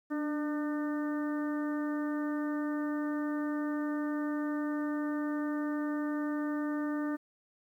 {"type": "harmonic tone with a mistuned harmonic", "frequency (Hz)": 301, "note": "D4", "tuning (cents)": 43, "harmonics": [1, 2, 3, 4, 5, 6], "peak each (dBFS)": [-31, -42, -48, -44, -48, -47], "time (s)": [0.1, 7.17], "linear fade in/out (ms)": 20, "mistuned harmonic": 1, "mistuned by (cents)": -38, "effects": ["11-bit"]}